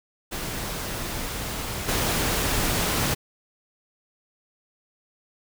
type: noise with level steps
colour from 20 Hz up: pink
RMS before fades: -31 / -24 dBFS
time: 0.31-3.15 s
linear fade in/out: 20 ms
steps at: 1.88 s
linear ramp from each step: 10 ms
effects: none